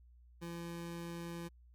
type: tone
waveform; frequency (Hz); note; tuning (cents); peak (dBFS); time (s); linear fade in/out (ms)
25% pulse; 170; F3; -46; -38; 0.41-1.49; 20
effects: added 60 Hz sine -58 dBFS peak until 1.74 s + MP3 96 kbps